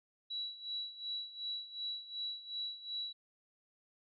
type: tone with tremolo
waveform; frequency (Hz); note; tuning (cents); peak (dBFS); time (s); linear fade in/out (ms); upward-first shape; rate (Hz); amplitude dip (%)
sine; 3917; B7; -15; -36; 0.3-3.13; 10; sine; 2.7; 80
effects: none